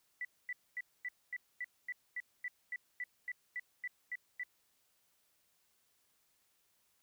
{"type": "tone bursts", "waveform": "sine", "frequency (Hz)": 1975.5, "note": "B6", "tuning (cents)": 0, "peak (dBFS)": -37, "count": 16, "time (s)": [0.21, 4.434], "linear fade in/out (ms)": 2, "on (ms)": 39, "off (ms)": 240, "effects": ["white hiss -75 dBFS RMS until 7.02 s"]}